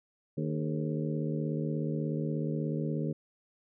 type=harmonic tone with a mistuned harmonic; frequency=76.6 Hz; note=D#2; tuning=27 cents flat; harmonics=2 / 3 / 4 / 5 / 6 / 7; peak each=-32 / -36 / -38 / -40 / -42 / -43 dBFS; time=0.37-3.13 s; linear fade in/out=10 ms; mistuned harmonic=5; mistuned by=+110 cents; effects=none